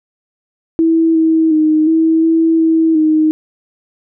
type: tone with pitch steps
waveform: sine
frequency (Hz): 326.7 / 321.7 / 310.1 / 322.9 / 326.2 / 323.6 / 311.3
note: E4 / E4 / D#4 / E4 / E4 / E4 / D#4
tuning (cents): -15 / -42 / -6 / -36 / -18 / -32 / +1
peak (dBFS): -8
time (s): 0.79-3.31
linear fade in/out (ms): 0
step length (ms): 360
effects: none